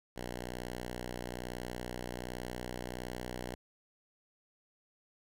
5% pulse tone with pitch glide, 61.1 to 61.63 Hz, B1 to B1, -18 to -3 cents, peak -28 dBFS, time 0.16-3.55 s, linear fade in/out 5 ms, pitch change +15 cents, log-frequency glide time 1.63-3.21 s, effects none

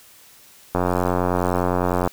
click train, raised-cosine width 1 ms, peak -6 dBFS, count 120, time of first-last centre 0.75-2.075 s, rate 89.8 Hz, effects white hiss -49 dBFS RMS until 2.12 s

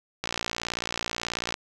click train, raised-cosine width 0.2 ms, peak -11 dBFS, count 77, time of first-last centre 0.24-1.541 s, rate 58.4 Hz, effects none

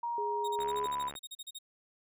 sine tone with pitch glide, 943 to 993.9 Hz, A#5 to B5, +20 to +11 cents, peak -32 dBFS, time 0.03-1.09 s, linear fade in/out 5 ms, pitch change +91 cents, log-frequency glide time 0.66-0.77 s
sine tone, 415.3 Hz, G#4, in tune, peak -35 dBFS, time 0.18-0.86 s, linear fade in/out 2 ms
sawtooth tone bursts, 3734 Hz, A#7, 2 cents sharp, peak -38 dBFS, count 15, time 0.44-1.588 s, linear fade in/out 10 ms, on 42 ms, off 37 ms
click train, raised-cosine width 0.5 ms, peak -30 dBFS, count 41, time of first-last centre 0.59-1.153 s, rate 71.1 Hz
effects none

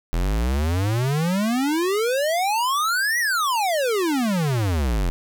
square exponential two-way sweep, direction up then down, 40.57 to 1975.5 to 40.57 Hz, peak -20 dBFS, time 0.13-5.1 s, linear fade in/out 0 ms, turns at 3.19 s, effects 9-bit

